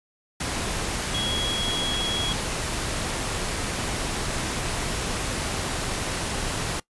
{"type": "tone in noise", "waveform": "sine", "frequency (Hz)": 3322, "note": "G#7", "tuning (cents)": 0, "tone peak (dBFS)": -26, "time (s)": [1.14, 2.33], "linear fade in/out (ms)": 5, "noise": "pink", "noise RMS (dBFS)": -28, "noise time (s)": [0.4, 6.8], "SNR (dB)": -1, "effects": ["noise-tail reverb RT60 0.1 s tail -21 dB re dry", "resampled to 24000 Hz"]}